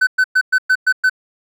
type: tone bursts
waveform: triangle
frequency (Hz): 1515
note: F#6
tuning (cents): +40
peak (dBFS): -8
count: 7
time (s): 0.01-1.097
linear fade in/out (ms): 10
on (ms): 61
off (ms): 110
effects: none